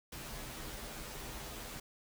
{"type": "noise with comb filter", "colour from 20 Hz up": "pink", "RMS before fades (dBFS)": -45, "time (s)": [0.12, 1.8], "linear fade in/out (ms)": 5, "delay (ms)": 11, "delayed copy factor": -0.85, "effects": []}